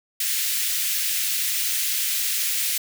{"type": "high-pass noise", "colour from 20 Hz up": "white", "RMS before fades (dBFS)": -24, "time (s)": [0.2, 2.78], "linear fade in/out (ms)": 5, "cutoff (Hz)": 1900, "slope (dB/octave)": 24, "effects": []}